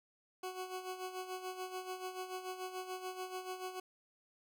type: tone with tremolo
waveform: 20% pulse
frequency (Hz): 370.2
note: F#4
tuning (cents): +1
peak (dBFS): -34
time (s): 0.43-3.8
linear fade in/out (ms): 5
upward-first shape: sine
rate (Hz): 6.9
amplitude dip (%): 65
effects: none

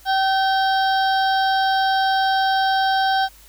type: harmonic tone with a mistuned harmonic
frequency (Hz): 770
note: G5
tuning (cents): -31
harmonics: 1 / 2 / 4 / 5 / 6 / 7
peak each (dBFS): -17 / -23 / -29 / -31 / -33 / -34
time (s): 0.05-3.29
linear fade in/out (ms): 50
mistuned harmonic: 4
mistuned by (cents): +68
effects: added 50 Hz sine -49 dBFS peak until 3.48 s + white hiss -49 dBFS RMS until 3.48 s

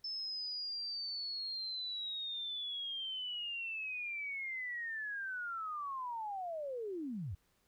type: linear sweep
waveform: sine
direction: down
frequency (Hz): 5274 to 74.4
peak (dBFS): -38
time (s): 0.04-7.35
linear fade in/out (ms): 5
effects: pink hiss -75 dBFS RMS until 7.67 s

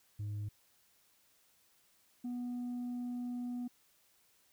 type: tone pair in turn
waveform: sine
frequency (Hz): 103.83 / 244.7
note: G#2 / B3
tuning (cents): 0 / -16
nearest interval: octave + minor third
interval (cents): 1484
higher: second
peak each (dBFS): -34 / -34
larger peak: neither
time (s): 0.19-0.49 / 2.24-3.68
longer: second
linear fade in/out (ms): 10
effects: tanh soft clip ceiling -36 dBFS + white hiss -70 dBFS RMS until 4.52 s

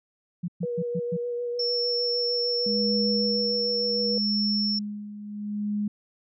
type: tone bursts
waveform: sine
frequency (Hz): 174.61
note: F3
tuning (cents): 0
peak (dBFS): -26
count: 5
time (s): 0.43-1.17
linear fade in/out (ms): 10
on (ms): 52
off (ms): 120
type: tone with vibrato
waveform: sine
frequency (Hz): 481.9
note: B4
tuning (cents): -43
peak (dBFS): -27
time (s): 0.63-4.18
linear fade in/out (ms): 2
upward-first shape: sine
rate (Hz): 6.6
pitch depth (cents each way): 17
type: tone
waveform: sine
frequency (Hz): 5400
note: E8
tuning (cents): +41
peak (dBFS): -25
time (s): 1.59-4.79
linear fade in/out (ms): 5
type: tone with tremolo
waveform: sine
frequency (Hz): 207.7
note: G#3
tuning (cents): 0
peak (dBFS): -24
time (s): 2.66-5.88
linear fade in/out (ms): 5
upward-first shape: sine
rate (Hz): 0.7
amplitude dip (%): 75
effects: none

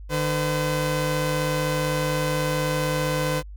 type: tone pair together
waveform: sawtooth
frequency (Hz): 150.9 / 508.4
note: D3 / C5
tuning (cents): +47 / -50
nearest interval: octave + major sixth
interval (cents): 2103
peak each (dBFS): -21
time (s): 0.09-3.43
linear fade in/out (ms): 50
effects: added 50 Hz sine -36 dBFS peak until 3.56 s

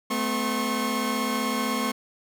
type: tone cluster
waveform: sawtooth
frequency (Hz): 218.4 / 254.2 / 1084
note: A3 / C4 / C#6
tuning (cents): -13 / -50 / -39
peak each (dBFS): -25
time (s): 0.1-1.92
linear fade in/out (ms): 10
effects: none

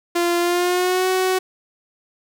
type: tone with pitch glide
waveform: sawtooth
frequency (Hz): 346 to 373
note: F4 to F#4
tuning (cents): -16 to +14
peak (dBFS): -13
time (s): 0.15-1.39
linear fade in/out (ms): 10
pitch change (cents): +130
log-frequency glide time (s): 0.39-1.08
effects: none

